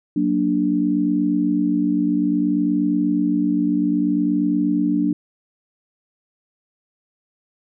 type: chord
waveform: sine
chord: Gb augmented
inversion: none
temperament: equal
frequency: 185 / 233.1 / 293.7 Hz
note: Gb3 / Bb3 / D4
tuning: 0 / 0 / 0 cents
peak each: -23 / -23 / -18 dBFS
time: 0.16-5.13 s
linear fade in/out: 5 ms
effects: none